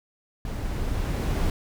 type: noise with level ramp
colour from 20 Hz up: brown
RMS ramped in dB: -31 to -23 dBFS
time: 0.45-1.5 s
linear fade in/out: 2 ms
effects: none